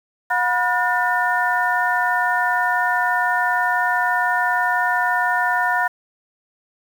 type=tone cluster; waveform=sine; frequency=722 / 976 / 1445 / 1799 Hz; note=F#5 / B5 / F#6 / A6; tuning=-43 / -21 / -41 / +38 cents; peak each=-22 dBFS; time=0.3-5.88 s; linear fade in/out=10 ms; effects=7-bit